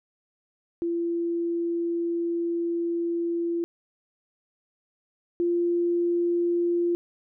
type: tone pair in turn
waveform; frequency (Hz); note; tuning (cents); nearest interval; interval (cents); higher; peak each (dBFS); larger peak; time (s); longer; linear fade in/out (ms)
sine; 340 / 345.9; F4 / F4; -46 / -17; unison; 29; second; -24 / -21; second; 0.82-3.64 / 5.4-6.95; first; 0
effects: none